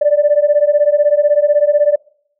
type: beating tone pair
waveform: sine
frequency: 580 / 596 Hz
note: D5 / D5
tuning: -22 / +25 cents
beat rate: 16 Hz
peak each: -11 dBFS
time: 0.01-1.96 s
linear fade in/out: 10 ms
effects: noise-tail reverb RT60 0.6 s tail -23 dB re dry + tanh soft clip ceiling -2 dBFS